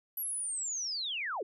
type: linear sweep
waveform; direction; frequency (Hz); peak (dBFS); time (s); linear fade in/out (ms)
sine; down; 11820 to 324.4; -33; 0.17-1.43; 5
effects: none